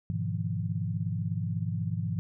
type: chord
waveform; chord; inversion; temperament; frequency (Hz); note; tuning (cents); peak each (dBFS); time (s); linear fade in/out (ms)
sine; F half-diminished seventh; first; equal with one note detuned; 103.83 / 123.47 / 155.56 / 171.91; Ab2 / Cb3 / Eb3 / F3; 0 / 0 / 0 / -27; -32 / -36 / -35 / -34; 0.1-2.19; 0
effects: none